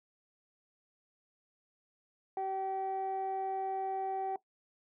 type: tone pair together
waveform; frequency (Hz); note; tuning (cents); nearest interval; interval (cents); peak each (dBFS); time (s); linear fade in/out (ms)
sine; 384.1 / 768.2; G4 / G5; -35 / -35; octave; 1200; -37 / -32; 2.37-4.36; 2
effects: noise-tail reverb RT60 0.1 s tail -18 dB re dry + tanh soft clip ceiling -29 dBFS